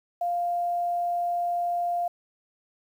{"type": "tone with quantisation", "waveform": "sine", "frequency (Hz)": 698.5, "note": "F5", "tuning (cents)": 0, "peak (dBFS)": -24, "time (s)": [0.21, 2.08], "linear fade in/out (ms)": 5, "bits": 9, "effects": []}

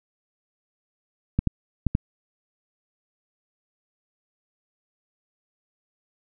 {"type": "clicks", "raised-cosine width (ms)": 5, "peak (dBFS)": -8, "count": 4, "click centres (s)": [1.39, 1.473, 1.867, 1.951], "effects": []}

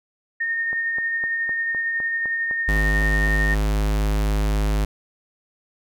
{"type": "tone with tremolo", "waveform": "sine", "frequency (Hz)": 1835, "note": "A#6", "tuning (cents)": -28, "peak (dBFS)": -20, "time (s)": [0.4, 3.55], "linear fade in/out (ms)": 10, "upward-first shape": "sine", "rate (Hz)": 11, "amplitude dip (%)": 25}
{"type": "click train", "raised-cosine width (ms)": 1, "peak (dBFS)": -22, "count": 12, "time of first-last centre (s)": [0.73, 3.529], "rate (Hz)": 3.93}
{"type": "tone", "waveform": "square", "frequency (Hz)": 51.91, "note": "G#1", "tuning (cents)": 0, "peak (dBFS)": -19, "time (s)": [2.68, 4.85], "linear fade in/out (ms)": 5}
{"effects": []}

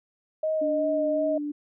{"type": "tone with vibrato", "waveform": "sine", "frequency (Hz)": 622.3, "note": "D#5", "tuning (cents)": 0, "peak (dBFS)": -23, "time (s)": [0.43, 1.38], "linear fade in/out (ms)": 5, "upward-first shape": "sine", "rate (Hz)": 2.7, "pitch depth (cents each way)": 21}
{"type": "tone", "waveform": "sine", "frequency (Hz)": 293.7, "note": "D4", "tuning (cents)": 0, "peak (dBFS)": -28, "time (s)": [0.61, 1.52], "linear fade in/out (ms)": 10}
{"effects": []}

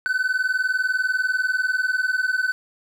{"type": "tone pair together", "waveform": "triangle", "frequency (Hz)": [1501.9, 1522], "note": ["F#6", "F#6"], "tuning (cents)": [25, 48], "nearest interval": "unison", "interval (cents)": 23, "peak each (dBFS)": -21, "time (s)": [0.06, 2.52], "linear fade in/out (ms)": 0, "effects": []}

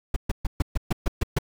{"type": "noise bursts", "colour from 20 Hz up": "brown", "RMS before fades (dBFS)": -21, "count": 9, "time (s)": [0.14, 1.387], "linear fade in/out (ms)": 5, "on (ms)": 23, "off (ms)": 130, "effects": []}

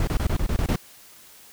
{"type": "noise bursts", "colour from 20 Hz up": "brown", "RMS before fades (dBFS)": -22, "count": 8, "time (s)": [0, 0.759], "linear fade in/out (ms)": 2, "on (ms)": 73, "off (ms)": 25, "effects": ["white hiss -49 dBFS RMS until 1.52 s"]}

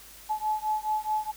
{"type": "beating tone pair", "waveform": "sine", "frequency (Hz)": [856, 860.7], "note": ["A5", "A5"], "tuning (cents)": [-48, -38], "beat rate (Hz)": 4.7, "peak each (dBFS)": -29, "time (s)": [0.29, 1.32], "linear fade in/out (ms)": 20, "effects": ["added 50 Hz sine -57 dBFS peak until 1.36 s", "white hiss -49 dBFS RMS until 1.36 s"]}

